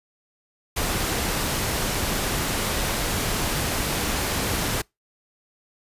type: noise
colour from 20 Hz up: pink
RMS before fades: -25 dBFS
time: 0.76-4.82 s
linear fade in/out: 10 ms
effects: noise-tail reverb RT60 0.2 s tail -26 dB re dry + resampled to 32000 Hz